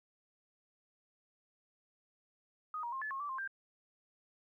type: tone with pitch steps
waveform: sine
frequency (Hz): 1246 / 948 / 1064 / 1727 / 1081 / 1161 / 1057 / 1583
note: D#6 / A#5 / C6 / A6 / C#6 / D6 / C6 / G6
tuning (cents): +2 / +29 / +29 / -33 / -44 / -20 / +17 / +17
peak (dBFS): -37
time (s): 2.74-3.476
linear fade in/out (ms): 2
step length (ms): 92
effects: 13-bit